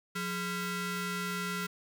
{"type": "ring-modulated tone", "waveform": "sawtooth", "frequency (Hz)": 599, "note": "D5", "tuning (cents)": 34, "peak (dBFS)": -26, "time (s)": [0.15, 1.67], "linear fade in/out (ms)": 10, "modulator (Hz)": 779, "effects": []}